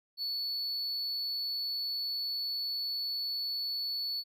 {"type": "tone", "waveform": "triangle", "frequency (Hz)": 4435, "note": "C#8", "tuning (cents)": 0, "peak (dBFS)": -31, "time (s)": [0.17, 4.24], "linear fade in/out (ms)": 50, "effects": []}